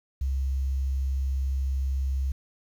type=tone with quantisation; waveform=sine; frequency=66.9 Hz; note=C2; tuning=39 cents sharp; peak=-24 dBFS; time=0.21-2.32 s; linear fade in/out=5 ms; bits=9; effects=none